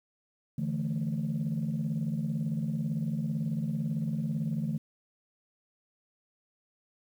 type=chord; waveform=sine; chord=D suspended second; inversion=none; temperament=equal; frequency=146.83 / 164.81 / 220 Hz; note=D3 / E3 / A3; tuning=0 / 0 / 0 cents; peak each=-32 dBFS; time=0.58-4.78 s; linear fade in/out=5 ms; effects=tanh soft clip ceiling -23 dBFS + 10-bit